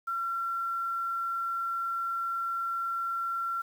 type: tone with quantisation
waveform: sine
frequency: 1362 Hz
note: F6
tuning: 44 cents flat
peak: -29 dBFS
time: 0.07-3.62 s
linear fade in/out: 10 ms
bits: 9
effects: none